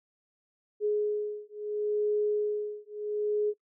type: beating tone pair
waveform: sine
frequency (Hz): 418.9 / 419.63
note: G#4 / G#4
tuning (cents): +15 / +18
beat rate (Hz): 0.73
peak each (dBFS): -30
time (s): 0.8-3.54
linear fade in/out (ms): 50
effects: noise-tail reverb RT60 0.1 s tail -23 dB re dry